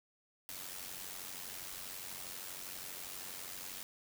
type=noise with amplitude modulation; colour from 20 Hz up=white; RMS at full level=-43 dBFS; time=0.49-3.83 s; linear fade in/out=0 ms; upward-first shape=sine; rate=92.4 Hz; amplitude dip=60%; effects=none